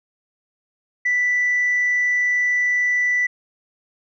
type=tone; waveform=sine; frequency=1975.5 Hz; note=B6; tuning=in tune; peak=-15 dBFS; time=1.05-3.27 s; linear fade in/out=10 ms; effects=tanh soft clip ceiling -13 dBFS